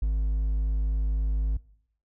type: tone with hard clipping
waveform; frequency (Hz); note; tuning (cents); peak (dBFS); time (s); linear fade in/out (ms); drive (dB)
triangle; 51.91; G#1; 0; -23; 0.02-1.57; 5; 5
effects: noise-tail reverb RT60 0.7 s tail -22 dB re dry